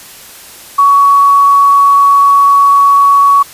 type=tone with quantisation; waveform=sine; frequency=1123 Hz; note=C#6; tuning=22 cents sharp; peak=-3 dBFS; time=0.78-3.43 s; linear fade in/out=10 ms; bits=5; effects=white hiss -33 dBFS RMS until 3.53 s + resampled to 32000 Hz